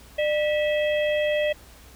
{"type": "harmonic tone with a mistuned harmonic", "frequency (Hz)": 650, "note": "E5", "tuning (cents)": -24, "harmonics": [1, 3, 4, 5], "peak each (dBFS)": [-21, -31, -33, -35], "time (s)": [0.18, 1.53], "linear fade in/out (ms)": 10, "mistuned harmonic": 1, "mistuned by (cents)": -140, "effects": ["added 60 Hz sine -50 dBFS peak until 1.95 s", "pink hiss -50 dBFS RMS until 1.95 s"]}